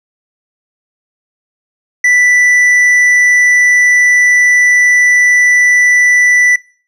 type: tone with tanh clipping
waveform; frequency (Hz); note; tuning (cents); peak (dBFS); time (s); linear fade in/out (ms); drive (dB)
sine; 1975.5; B6; 0; -7; 2.04-6.56; 5; 7
effects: noise-tail reverb RT60 0.5 s tail -24 dB re dry